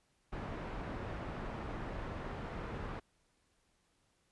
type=low-pass noise; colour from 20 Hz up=pink; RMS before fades=-42 dBFS; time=0.32-3 s; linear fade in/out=10 ms; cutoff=1600 Hz; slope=12 dB/octave; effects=pink hiss -75 dBFS RMS until 4.31 s + resampled to 24000 Hz